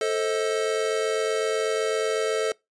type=chord; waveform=square; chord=A diminished; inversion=none; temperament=just; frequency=440 / 528 / 633.6 Hz; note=A4 / C5 / Eb5; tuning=0 / +16 / +31 cents; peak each=-25 / -31 / -31 dBFS; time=0.01-2.52 s; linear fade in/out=2 ms; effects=noise-tail reverb RT60 0.2 s tail -24 dB re dry + resampled to 22050 Hz